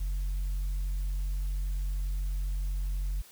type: tone with tanh clipping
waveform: sine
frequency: 46.25 Hz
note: F#1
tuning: in tune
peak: -29 dBFS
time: 0-3.22 s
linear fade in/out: 10 ms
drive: 2 dB
effects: white hiss -54 dBFS RMS until 3.31 s